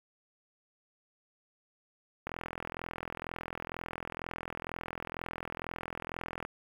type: click train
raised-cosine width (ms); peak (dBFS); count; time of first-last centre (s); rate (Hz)
0.5; -22; 177; 2.27-6.451; 42.1
effects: 8-bit